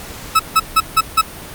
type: tone bursts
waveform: 40% pulse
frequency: 1299 Hz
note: E6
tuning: 26 cents flat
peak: -7 dBFS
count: 5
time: 0.35-1.215 s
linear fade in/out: 10 ms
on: 45 ms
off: 160 ms
effects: pink hiss -32 dBFS RMS until 1.54 s + Opus 48 kbps